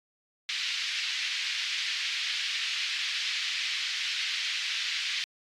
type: band-pass noise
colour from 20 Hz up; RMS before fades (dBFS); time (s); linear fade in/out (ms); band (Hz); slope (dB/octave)
pink; -32; 0.49-5.24; 0; 2200 to 4700; 24
effects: AAC 64 kbps